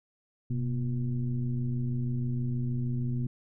sine tone with frequency modulation, 127.2 Hz, C3, 48 cents flat, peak -27 dBFS, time 0.5-3.27 s, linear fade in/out 5 ms, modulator 114 Hz, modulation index 0.88, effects none

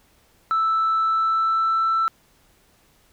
sine tone with pitch glide, 1318.5 to 1330 Hz, E6 to E6, 0 to +15 cents, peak -16 dBFS, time 0.51-2.08 s, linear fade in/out 0 ms, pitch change +15 cents, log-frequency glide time 1.02-1.86 s, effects tanh soft clip ceiling -15 dBFS + pink hiss -59 dBFS RMS until 3.12 s

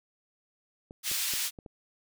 clicks, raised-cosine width 2 ms, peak -31 dBFS, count 5, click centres 0.909 / 1.115 / 1.337 / 1.588 / 1.662 s
pink high-pass noise, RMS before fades -31 dBFS, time 1.03-1.51 s, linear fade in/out 50 ms, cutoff 3000 Hz, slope 12 dB/octave
effects none

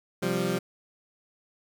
20% pulse chord, C suspended fourth, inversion none, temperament equal, 130.81 / 174.61 / 196 Hz, C3 / F3 / G3, 0 / 0 / 0 cents, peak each -29 / -24 / -25 dBFS, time 0.22-0.59 s, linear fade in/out 10 ms, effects none

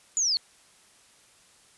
sine linear sweep, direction down, 7040 to 4221 Hz, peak -22 dBFS, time 0.17-0.37 s, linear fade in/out 0 ms, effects white hiss -58 dBFS RMS until 1.77 s + resampled to 24000 Hz

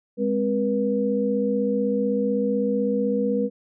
sine tone cluster, 205.8 / 261.7 / 481.8 Hz, G#3 / C4 / B4, -16 / 0 / -43 cents, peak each -24 / -27 / -23 dBFS, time 0.17-3.5 s, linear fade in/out 50 ms, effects none

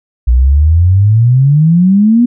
sine exponential sweep, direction up, 58.27 to 246.9 Hz, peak -4 dBFS, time 0.27-2.26 s, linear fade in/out 10 ms, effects none

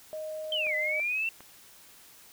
sine tone with pitch glide, 622.3 to 614.1 Hz, D#5 to D#5, 0 to -23 cents, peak -34 dBFS, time 0.13-1 s, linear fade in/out 0 ms, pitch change -23 cents, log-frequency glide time 0.49-0.74 s
sine linear two-way sweep, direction down then up, 3177 to 1987 to 2718 Hz, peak -27 dBFS, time 0.52-1.29 s, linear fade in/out 2 ms, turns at 0.75 s
clicks, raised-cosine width 0.5 ms, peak -32 dBFS, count 2, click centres 0.668 / 1.406 s
effects white hiss -54 dBFS RMS until 2.32 s

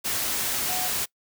sine tone in noise, 734 Hz, F#5, 14 cents flat, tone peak -32 dBFS, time 0.68-0.89 s, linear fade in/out 20 ms, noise white, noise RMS -27 dBFS, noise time 0.04-1.06 s, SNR -8 dB, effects noise-tail reverb RT60 0.1 s tail -23 dB re dry

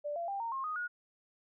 sine tone with pitch steps, 587.3 / 682.5 / 793.1 / 921.6 / 1070.9 / 1244.4 / 1446.1 Hz, D5 / F5 / G5 / A#5 / C6 / D#6 / F#6, 0 / -40 / +20 / -20 / +40 / 0 / -40 cents, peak -34 dBFS, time 0.04-0.88 s, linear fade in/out 20 ms, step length 120 ms, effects none

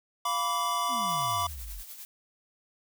square chord, B diminished, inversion second, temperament equal with one note detuned, 698.5 / 987.8 / 1157.8 Hz, F5 / B5 / D6, 0 / 0 / -25 cents, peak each -36 / -32 / -30 dBFS, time 0.25-1.47 s, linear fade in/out 5 ms
sine exponential sweep, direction down, 277.2 to 38.19 Hz, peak -38 dBFS, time 0.88-1.84 s, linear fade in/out 50 ms
blue noise with tremolo, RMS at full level -42 dBFS, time 1.09-2.05 s, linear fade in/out 0 ms, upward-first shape triangle, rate 10 Hz, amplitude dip 60%
effects none

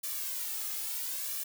blue noise with flanger, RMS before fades -36 dBFS, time 0.03-1.44 s, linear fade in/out 10 ms, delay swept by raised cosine 1.7 to 2.37 ms, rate 0.73 Hz, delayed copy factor +1, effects none

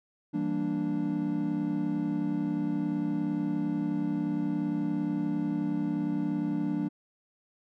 triangle chord, E half-diminished seventh, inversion none, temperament equal, 164.81 / 196 / 233.1 / 293.7 Hz, E3 / G3 / Bb3 / D4, 0 / 0 / 0 / 0 cents, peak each -33 / -32 / -33 / -28 dBFS, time 0.33-6.89 s, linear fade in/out 20 ms, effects none

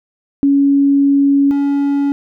sine / triangle tone pair in turn, 279.6 / 282 Hz, C#4 / C#4, +15 / +30 cents, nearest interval unison, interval 15 cents, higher second, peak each -8 / -10 dBFS, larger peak first, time 0.43-1.51 / 1.51-2.12 s, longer first, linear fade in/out 0 ms, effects none

